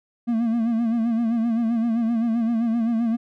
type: tone with vibrato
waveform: triangle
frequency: 230 Hz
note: A#3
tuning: 23 cents flat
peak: -17 dBFS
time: 0.27-3.17 s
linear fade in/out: 20 ms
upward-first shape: sine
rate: 7.7 Hz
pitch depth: 67 cents each way
effects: none